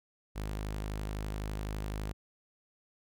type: tone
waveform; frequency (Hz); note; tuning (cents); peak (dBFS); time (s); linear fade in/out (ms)
sawtooth; 51.91; G#1; 0; -31; 0.35-2.13; 20
effects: none